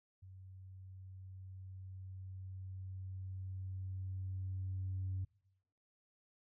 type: tone with level ramp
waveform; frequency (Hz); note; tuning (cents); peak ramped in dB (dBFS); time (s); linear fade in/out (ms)
sine; 94.2; F#2; +32; -52 to -35; 0.22-5.25; 10
effects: noise-tail reverb RT60 0.9 s tail -25 dB re dry + tanh soft clip ceiling -33 dBFS